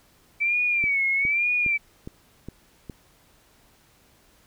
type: tone with vibrato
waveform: sine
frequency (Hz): 2305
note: D7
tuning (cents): -33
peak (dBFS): -20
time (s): 0.4-1.78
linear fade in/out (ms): 20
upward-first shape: sine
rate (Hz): 1.1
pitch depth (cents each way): 110
type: click train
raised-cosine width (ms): 3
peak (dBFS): -22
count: 6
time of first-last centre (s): 0.84-2.898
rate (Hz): 2.43
effects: pink hiss -59 dBFS RMS until 4.46 s